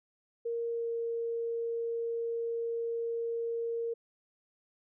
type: tone with pitch glide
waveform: sine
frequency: 466.2 to 463.5 Hz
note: A#4 to A#4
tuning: 0 to -10 cents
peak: -31 dBFS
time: 0.45-3.94 s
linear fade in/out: 10 ms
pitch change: -10 cents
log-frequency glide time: 0.7-0.89 s
effects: none